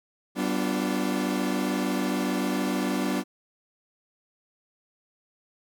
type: chord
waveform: 40% pulse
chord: G dominant seventh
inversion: none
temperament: equal with one note detuned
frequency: 191.63 / 246.9 / 293.7 / 349.2 Hz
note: G3 / B3 / D4 / F4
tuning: -39 / 0 / 0 / 0 cents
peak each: -29 / -29 / -29 / -33 dBFS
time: 0.35-3.24 s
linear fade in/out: 50 ms
effects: none